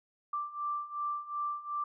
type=beating tone pair; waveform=sine; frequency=1174.7 / 1177.4 Hz; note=D6 / D6; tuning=0 / +4 cents; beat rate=2.7 Hz; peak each=-38 / -35 dBFS; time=0.33-1.84 s; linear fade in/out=5 ms; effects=none